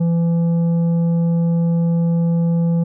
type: tone with tanh clipping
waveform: sine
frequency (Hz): 168.4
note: E3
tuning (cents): +37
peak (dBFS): -15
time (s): 0-2.84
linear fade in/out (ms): 10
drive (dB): 7
effects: none